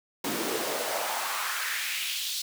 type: noise with high-pass filter sweep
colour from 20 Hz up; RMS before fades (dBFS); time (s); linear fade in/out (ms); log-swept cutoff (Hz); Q
pink; -31; 0.24-2.42; 5; 240 to 4400; 2.4
effects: none